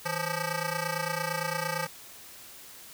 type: ring-modulated tone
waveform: 10% pulse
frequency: 349.2 Hz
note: F4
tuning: in tune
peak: -18 dBFS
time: 0.05-1.87 s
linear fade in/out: 10 ms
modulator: 189 Hz
effects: white hiss -48 dBFS RMS until 2.93 s